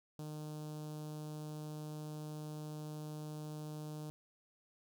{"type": "tone with notch filter", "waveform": "sawtooth", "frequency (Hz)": 152.3, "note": "D#3", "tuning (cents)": -37, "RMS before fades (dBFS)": -45, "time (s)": [0.19, 4.1], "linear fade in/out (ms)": 0, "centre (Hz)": 2000, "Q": 0.56, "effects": []}